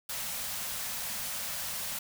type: band-stop noise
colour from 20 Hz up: white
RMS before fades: -36 dBFS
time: 0.09-1.99 s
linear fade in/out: 5 ms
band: 250 to 500 Hz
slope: 48 dB/octave
effects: none